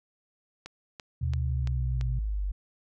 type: click train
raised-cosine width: 0.2 ms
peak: -23 dBFS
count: 5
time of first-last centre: 0.66-2.011 s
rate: 2.96 Hz
type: tone with pitch glide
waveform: sine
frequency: 126.2 to 125.4 Hz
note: B2 to B2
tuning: +38 to +27 cents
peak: -30 dBFS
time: 1.21-2.19 s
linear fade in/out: 5 ms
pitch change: -11 cents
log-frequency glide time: 1.91-2 s
type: exponential sweep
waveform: sine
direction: down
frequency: 82 to 47 Hz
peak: -27 dBFS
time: 1.22-2.52 s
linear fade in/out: 10 ms
effects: none